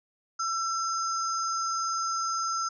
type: tone cluster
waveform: sine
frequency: 1339 / 5060 / 6320 Hz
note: E6 / D#8 / G8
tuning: +27 / +28 / +13 cents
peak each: -28 / -36 / -36 dBFS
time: 0.39-2.69 s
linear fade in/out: 10 ms
effects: none